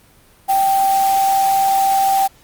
sine tone in noise, 780 Hz, G5, 9 cents flat, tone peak -12 dBFS, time 0.48-2.28 s, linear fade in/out 20 ms, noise white, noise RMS -27 dBFS, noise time 0.48-2.28 s, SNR +12 dB, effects pink hiss -50 dBFS RMS until 2.43 s + Opus 32 kbps

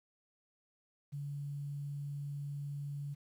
sine tone with quantisation, 143.1 Hz, D3, 45 cents flat, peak -38 dBFS, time 1.12-3.15 s, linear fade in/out 20 ms, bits 11, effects none

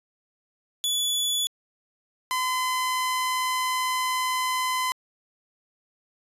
sawtooth tone pair in turn, 3432 / 1020.3 Hz, A7 / C6, -44 / -44 cents, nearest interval octave + major sixth, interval 2100 cents, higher first, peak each -20 dBFS, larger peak neither, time 0.84-1.47 / 2.31-4.92 s, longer second, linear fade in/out 0 ms, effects resampled to 32000 Hz

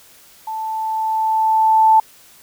sine tone with level ramp, 880 Hz, A5, in tune, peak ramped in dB -23 to -7 dBFS, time 0.47-2 s, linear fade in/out 5 ms, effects white hiss -47 dBFS RMS until 2.42 s

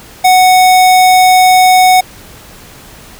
square tone, 740 Hz, F#5, in tune, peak -4 dBFS, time 0.24-2.01 s, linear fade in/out 10 ms, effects pink hiss -35 dBFS RMS until 3.19 s

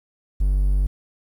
triangle tone, 48.33 Hz, G1, 24 cents flat, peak -14 dBFS, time 0.4-0.87 s, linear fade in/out 10 ms, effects 9-bit

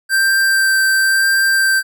square tone with vibrato, 1568 Hz, G6, in tune, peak -12 dBFS, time 0.09-1.83 s, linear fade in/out 50 ms, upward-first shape sine, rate 0.96 Hz, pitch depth 10 cents each way, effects none

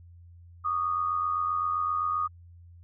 sine tone pair together, 1146 / 1233.7 Hz, D6 / D#6, -43 / -15 cents, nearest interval minor second, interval 128 cents, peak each -33 / -26 dBFS, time 0.64-2.28 s, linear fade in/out 20 ms, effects added 86 Hz sine -48 dBFS peak until 2.83 s

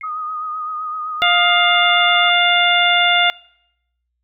sine tone with exponential decay, 2147 Hz, C7, 44 cents sharp, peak -27 dBFS, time 0.01-0.12 s, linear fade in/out 1 ms, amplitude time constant 23 ms
sine tone with vibrato, 1244.5 Hz, D#6, in tune, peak -22 dBFS, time 0.03-2.3 s, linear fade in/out 10 ms, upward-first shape sine, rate 7.8 Hz, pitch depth 34 cents each way
harmonic tone, 703 Hz, F5, 11 cents sharp, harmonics 1 / 2 / 3 / 4 / 5, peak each -18 / -18 / -18 / -18 / -18 dBFS, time 1.22-3.3 s, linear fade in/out 0 ms
effects noise-tail reverb RT60 0.8 s tail -25 dB re dry + added 60 Hz sine -70 dBFS peak until 4.23 s

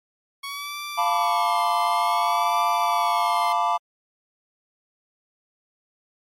15% pulse tone with vibrato, 1108 Hz, C#6, 1 cent flat, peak -24 dBFS, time 0.43-3.53 s, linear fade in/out 10 ms, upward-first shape sine, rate 0.56 Hz, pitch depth 100 cents each way
triangle chord, B half-diminished seventh, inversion second, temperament equal, 698.5 / 880 / 987.8 / 1174.7 Hz, F5 / A5 / B5 / D6, 0 / 0 / 0 / 0 cents, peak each -23 dBFS, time 0.97-3.78 s, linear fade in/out 20 ms
effects MP3 64 kbps

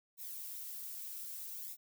violet noise with flanger, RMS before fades -45 dBFS, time 0.17-1.77 s, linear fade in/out 50 ms, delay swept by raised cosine 0.64 to 3.84 ms, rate 0.63 Hz, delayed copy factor -0.65, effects none

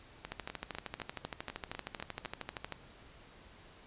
two click trains, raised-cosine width 0.3 ms, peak -22 / -24 dBFS, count 32 / 9, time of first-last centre 0.32-2.723 / 0.25-2.25 s, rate 12.9 / 4 Hz, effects pink hiss -57 dBFS RMS until 3.86 s + resampled to 8000 Hz

